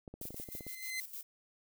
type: clicks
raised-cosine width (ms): 2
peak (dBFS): -33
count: 11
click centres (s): 0.078 / 0.14 / 0.214 / 0.254 / 0.306 / 0.344 / 0.399 / 0.488 / 0.551 / 0.608 / 0.667
type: noise with tremolo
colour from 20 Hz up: violet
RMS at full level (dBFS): -44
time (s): 0.21-1.23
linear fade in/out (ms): 5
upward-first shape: square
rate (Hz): 6.5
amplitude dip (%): 65
type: tone with exponential growth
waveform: sawtooth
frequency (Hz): 2056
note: C7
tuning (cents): -31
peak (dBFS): -31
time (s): 0.31-1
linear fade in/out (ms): 2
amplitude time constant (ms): 150
effects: none